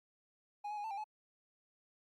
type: tone with pitch steps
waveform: triangle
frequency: 826 / 843 / 824 / 885 / 795 / 854 Hz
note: G#5 / G#5 / G#5 / A5 / G5 / G#5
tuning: -10 / +26 / -14 / +10 / +24 / +48 cents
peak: -37 dBFS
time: 0.64-1.042 s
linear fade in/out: 10 ms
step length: 67 ms
effects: Opus 48 kbps